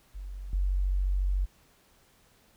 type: tone with level steps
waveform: sine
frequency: 46.98 Hz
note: F#1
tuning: 27 cents sharp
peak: -36 / -24 dBFS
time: 0.14-1.46 s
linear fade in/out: 20 ms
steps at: 0.53 s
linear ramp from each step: 2 ms
effects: pink hiss -63 dBFS RMS until 2.56 s